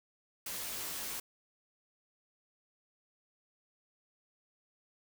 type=noise with comb filter; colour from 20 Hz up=white; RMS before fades=-40 dBFS; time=0.46-1.2 s; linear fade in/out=5 ms; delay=15 ms; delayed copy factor=-0.85; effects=none